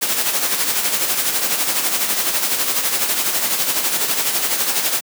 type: noise with tremolo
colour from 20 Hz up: white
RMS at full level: -17 dBFS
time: 0.01-5.01 s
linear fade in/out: 20 ms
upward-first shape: sine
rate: 12 Hz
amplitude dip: 50%
effects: high-pass 200 Hz 12 dB/octave